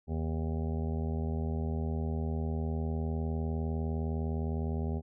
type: harmonic tone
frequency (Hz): 79.8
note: D#2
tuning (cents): +44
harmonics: 1 / 2 / 3 / 5 / 6 / 7 / 8 / 9 / 10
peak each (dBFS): -32 / -37 / -38 / -42 / -49 / -50 / -52 / -51 / -50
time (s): 0.07-5.02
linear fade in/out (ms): 50
effects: none